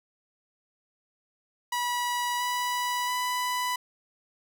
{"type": "tone with pitch steps", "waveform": "sawtooth", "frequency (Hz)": [973, 983.2, 993.4], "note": ["B5", "B5", "B5"], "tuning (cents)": [-26, -8, 10], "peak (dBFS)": -23, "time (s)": [1.72, 3.76], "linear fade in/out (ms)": 5, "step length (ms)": 680, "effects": []}